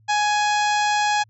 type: harmonic tone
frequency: 835 Hz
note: G#5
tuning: 9 cents sharp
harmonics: 1 / 2 / 3 / 4 / 5 / 6 / 7 / 8 / 9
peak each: -19 / -25 / -29 / -31 / -33 / -35 / -36 / -37 / -38 dBFS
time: 0.08-1.24 s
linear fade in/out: 20 ms
effects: added 109 Hz sine -53 dBFS peak until 1.29 s